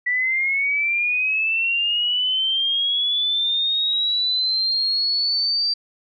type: linear sweep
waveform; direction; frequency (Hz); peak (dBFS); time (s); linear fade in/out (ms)
sine; up; 1954 to 4689; -18; 0.06-5.74; 10
effects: none